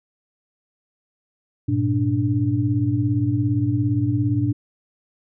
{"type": "tone cluster", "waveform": "sine", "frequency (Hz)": [102.7, 120.1, 293], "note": ["G#2", "B2", "D4"], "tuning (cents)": [-19, -48, -4], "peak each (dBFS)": [-23, -21, -22], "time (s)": [1.68, 4.53], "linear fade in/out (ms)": 10, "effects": []}